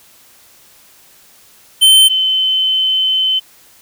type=tone pair in turn; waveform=square / sine; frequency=3088 / 3061 Hz; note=G7 / G7; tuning=-27 / -42 cents; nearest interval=unison; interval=15 cents; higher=first; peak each=-5 / -11 dBFS; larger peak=first; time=1.81-2.09 / 2.09-3.4 s; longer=second; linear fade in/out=20 ms; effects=white hiss -46 dBFS RMS until 3.81 s